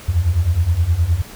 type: beating tone pair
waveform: sine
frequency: 79.5 / 89.1 Hz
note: D#2 / F2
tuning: +38 / +35 cents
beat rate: 9.6 Hz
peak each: -18 / -15 dBFS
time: 0.08-1.22 s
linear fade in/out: 10 ms
effects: pink hiss -38 dBFS RMS until 1.35 s